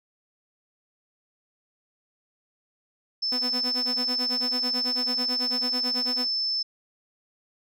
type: tone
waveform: sine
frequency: 5274 Hz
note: E8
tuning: in tune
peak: -24 dBFS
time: 3.22-6.63 s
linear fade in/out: 10 ms
type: tone with tremolo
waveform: sawtooth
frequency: 249.5 Hz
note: B3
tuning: 18 cents sharp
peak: -25 dBFS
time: 3.32-6.27 s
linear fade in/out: 2 ms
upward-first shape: sine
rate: 9.1 Hz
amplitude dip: 95%
effects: none